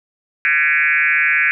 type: tone with frequency modulation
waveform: sine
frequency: 1975.5 Hz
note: B6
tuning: in tune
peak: -12 dBFS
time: 0.45-1.51 s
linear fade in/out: 0 ms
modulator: 151 Hz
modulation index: 3.1
effects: none